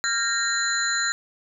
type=tone cluster; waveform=sine; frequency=1380 / 1608 / 1851 / 4072 / 6960 Hz; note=F6 / G6 / A#6 / C8 / A8; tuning=-21 / +44 / -13 / -48 / -20 cents; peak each=-28 dBFS; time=0.04-1.12 s; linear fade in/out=0 ms; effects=none